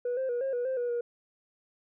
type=tone with pitch steps; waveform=sine; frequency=488.6 / 525 / 482.6 / 537 / 486.2 / 523 / 484.5 / 476.9 Hz; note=B4 / C5 / B4 / C5 / B4 / C5 / B4 / A#4; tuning=-19 / +6 / -40 / +45 / -27 / -1 / -33 / +39 cents; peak=-26 dBFS; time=0.05-1.01 s; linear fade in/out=5 ms; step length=120 ms; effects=tanh soft clip ceiling -26 dBFS